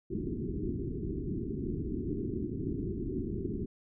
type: low-pass noise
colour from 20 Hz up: white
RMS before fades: -35 dBFS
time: 0.1-3.66 s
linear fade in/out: 10 ms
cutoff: 400 Hz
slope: 96 dB/octave
effects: none